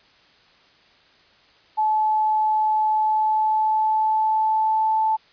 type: tone with pitch glide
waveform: sine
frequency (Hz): 863 to 876.1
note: A5 to A5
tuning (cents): -34 to -8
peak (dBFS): -17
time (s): 1.77-5.17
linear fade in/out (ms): 20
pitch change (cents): +26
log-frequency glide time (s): 2.89-5.01
effects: white hiss -55 dBFS RMS until 5.32 s + resampled to 11025 Hz